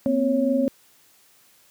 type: tone cluster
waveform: sine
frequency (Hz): 238.2 / 262.4 / 552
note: A#3 / C4 / C#5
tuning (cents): +38 / +5 / -7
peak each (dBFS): -25 / -21 / -23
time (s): 0.06-0.68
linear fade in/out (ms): 0
effects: white hiss -57 dBFS RMS until 1.7 s + high-pass 80 Hz 12 dB/octave